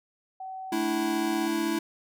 sine tone, 758 Hz, F#5, 42 cents sharp, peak -35 dBFS, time 0.4-1.47 s, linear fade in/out 5 ms
square chord, A suspended fourth, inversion none, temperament equal, 220 / 293.7 / 329.6 Hz, A3 / D4 / E4, 0 / 0 / 0 cents, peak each -34 / -33 / -28 dBFS, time 0.72-1.79 s, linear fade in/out 5 ms
effects none

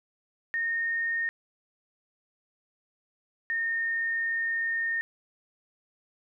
sine tone pair in turn, 1840 / 1831.6 Hz, A#6 / A#6, -23 / -31 cents, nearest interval unison, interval 8 cents, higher first, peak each -26 dBFS, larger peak neither, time 0.54-1.29 / 3.5-5.01 s, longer second, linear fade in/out 0 ms, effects none

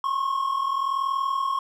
triangle tone pair together, 1052.1 / 1093 Hz, C6 / C#6, +9 / -25 cents, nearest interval minor second, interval 66 cents, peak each -27 / -22 dBFS, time 0.04-1.59 s, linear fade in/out 2 ms, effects none

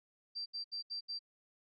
sine tone bursts, 4699 Hz, D8, in tune, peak -38 dBFS, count 5, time 0.35-1.192 s, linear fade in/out 20 ms, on 110 ms, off 73 ms, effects none

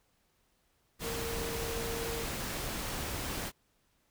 sine tone in noise, 460.8 Hz, A#4, 20 cents flat, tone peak -38 dBFS, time 1.01-2.26 s, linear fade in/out 50 ms, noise pink, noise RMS -37 dBFS, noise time 0.99-3.52 s, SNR -4 dB, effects pink hiss -73 dBFS RMS until 4.1 s

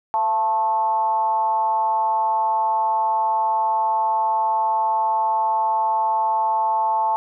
sine tone with frequency modulation, 880 Hz, A5, in tune, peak -17 dBFS, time 0.14-7.16 s, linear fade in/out 0 ms, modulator 205 Hz, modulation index 0.57, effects none

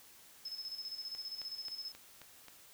sine tone with tremolo, 5200 Hz, E8, 24 cents flat, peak -39 dBFS, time 0.45-1.92 s, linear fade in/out 5 ms, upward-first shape square, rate 15 Hz, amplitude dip 60%
click train, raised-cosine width 0.2 ms, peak -33 dBFS, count 6, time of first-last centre 1.15-2.483 s, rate 3.75 Hz
effects white hiss -59 dBFS RMS until 2.73 s

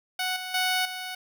10% pulse tone with level steps, 740 Hz, F#5, in tune, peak -18 / -25 / -15 / -25 dBFS, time 0.19-1.15 s, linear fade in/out 5 ms, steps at 0.36 / 0.54 / 0.85 s, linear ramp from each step 5 ms, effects none

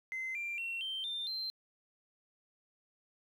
triangle tone with pitch steps, 2064 / 2371 / 2723 / 3128 / 3594 / 4128 Hz, C7 / D7 / F7 / G7 / A7 / C8, -24 / +16 / -44 / -4 / +36 / -24 cents, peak -33 dBFS, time 0.12-1.5 s, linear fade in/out 0 ms, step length 230 ms, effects tanh soft clip ceiling -33 dBFS + 12-bit

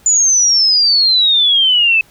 sine exponential sweep, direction down, 7050 to 2590 Hz, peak -8 dBFS, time 0.06-2.01 s, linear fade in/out 2 ms, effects pink hiss -48 dBFS RMS until 2.1 s

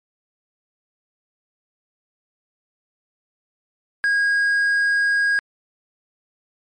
triangle tone, 1637 Hz, G#6, 25 cents flat, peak -14 dBFS, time 4.04-5.39 s, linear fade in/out 0 ms, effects MP3 48 kbps

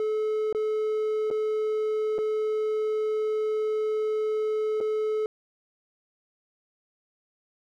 triangle tone with dropouts, 431.3 Hz, A4, 35 cents flat, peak -22 dBFS, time 0-5.26 s, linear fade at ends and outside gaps 1 ms, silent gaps 0.527-0.548 / 1.303-1.311 / 2.182-2.187 / 4.804-4.81 s, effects none

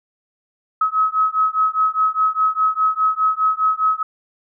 sine beating tone pair, 1278 / 1282.9 Hz, D#6 / E6, +46 / -47 cents, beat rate 4.9 Hz, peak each -18 dBFS, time 0.81-4.03 s, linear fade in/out 5 ms, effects none

